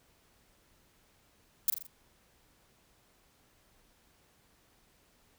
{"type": "noise with echo", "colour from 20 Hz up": "violet", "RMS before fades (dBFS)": -25, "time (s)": [1.68, 1.7], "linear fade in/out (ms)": 2, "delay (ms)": 42, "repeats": 4, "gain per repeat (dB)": -6, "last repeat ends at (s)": 1.868, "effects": ["pink hiss -67 dBFS RMS until 5.38 s"]}